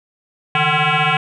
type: tone with frequency modulation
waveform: sine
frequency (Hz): 765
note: G5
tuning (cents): -42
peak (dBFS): -12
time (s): 0.55-1.17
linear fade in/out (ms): 2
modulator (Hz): 303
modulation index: 7.1
effects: tanh soft clip ceiling -8 dBFS + 9-bit